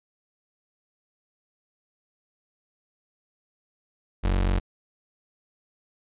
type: tone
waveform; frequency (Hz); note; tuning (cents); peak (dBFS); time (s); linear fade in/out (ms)
35% pulse; 46.25; F#1; 0; -19; 4.23-4.6; 20
effects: resampled to 8000 Hz